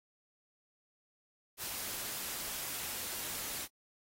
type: noise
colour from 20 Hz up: white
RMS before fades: -40 dBFS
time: 1.57-3.68 s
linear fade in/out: 50 ms
effects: AAC 48 kbps